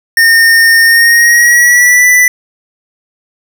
square tone with pitch glide, 1828 to 1982 Hz, A#6 to B6, -34 to +6 cents, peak -4 dBFS, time 0.17-2.28 s, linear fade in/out 2 ms, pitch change +140 cents, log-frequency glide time 0.84-2.08 s, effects none

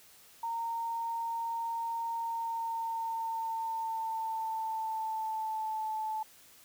sine tone with pitch glide, 921 to 871.3 Hz, A#5 to A5, -21 to -17 cents, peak -32 dBFS, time 0.43-6.23 s, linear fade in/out 5 ms, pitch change -96 cents, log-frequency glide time 2.17-5.92 s, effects white hiss -58 dBFS RMS until 6.64 s

